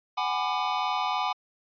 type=chord; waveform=square; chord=G# half-diminished seventh; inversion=third; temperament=just; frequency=747.5 / 830.6 / 996.7 / 1196.1 Hz; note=F#5 / G#5 / B5 / D6; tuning=+17 / 0 / +16 / +31 cents; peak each=-32 dBFS; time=0.17-1.33 s; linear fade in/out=10 ms; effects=resampled to 11025 Hz